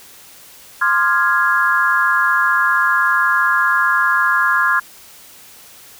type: chord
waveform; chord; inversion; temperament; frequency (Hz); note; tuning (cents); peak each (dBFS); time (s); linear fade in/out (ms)
sine; D half-diminished seventh; third; equal with one note detuned; 1046.5 / 1202.1 / 1396.9 / 1661.2; C6 / D6 / F6 / Ab6; 0 / +40 / 0 / 0; -18 / -22 / -17 / -16; 0.81-4.8; 10
effects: white hiss -42 dBFS RMS until 5.99 s